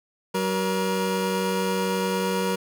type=tone pair together; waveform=25% pulse; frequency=188.7 / 476.2 Hz; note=F#3 / A#4; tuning=+34 / +37 cents; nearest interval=octave + major third; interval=1603 cents; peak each=-22 dBFS; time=0.34-2.56 s; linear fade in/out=10 ms; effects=none